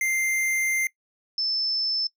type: tone pair in turn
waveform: square / sine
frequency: 2093 / 5274 Hz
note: C7 / E8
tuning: 0 / 0 cents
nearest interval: octave + major third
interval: 1600 cents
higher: second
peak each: -23 dBFS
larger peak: neither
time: 0.01-0.87 / 1.38-2.07 s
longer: first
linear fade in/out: 2 ms
effects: noise-tail reverb RT60 0.1 s tail -20 dB re dry